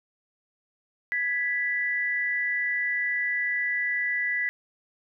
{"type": "tone pair together", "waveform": "sine", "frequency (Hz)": [1668.3, 1974], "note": ["G#6", "B6"], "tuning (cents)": [7, -1], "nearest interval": "minor third", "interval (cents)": 292, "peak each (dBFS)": [-31, -25], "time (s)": [1.12, 4.49], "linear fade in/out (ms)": 0, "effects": []}